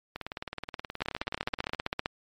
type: two click trains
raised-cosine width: 0.3 ms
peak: -19 / -12 dBFS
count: 31 / 17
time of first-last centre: 0.16-1.747 / 1.02-2.059 s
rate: 18.9 / 15.4 Hz
effects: MP3 64 kbps